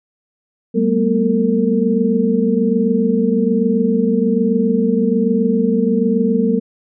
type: tone cluster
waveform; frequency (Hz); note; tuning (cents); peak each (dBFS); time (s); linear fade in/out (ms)
sine; 192.2 / 218.9 / 240.1 / 454.7; G3 / A3 / B3 / A#4; -34 / -9 / -49 / -43; -18; 0.74-6.6; 20
effects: none